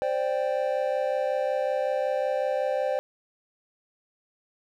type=chord; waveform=triangle; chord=C suspended second; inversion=none; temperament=just; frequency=523.3 / 588.7 / 784.9 Hz; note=C5 / D5 / G5; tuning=0 / +4 / +2 cents; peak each=-25 / -26 / -30 dBFS; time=0.02-2.99 s; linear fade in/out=0 ms; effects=none